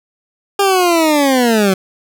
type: linear sweep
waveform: 20% pulse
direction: down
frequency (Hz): 403.7 to 185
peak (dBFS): -5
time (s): 0.59-1.74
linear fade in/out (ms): 5
effects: none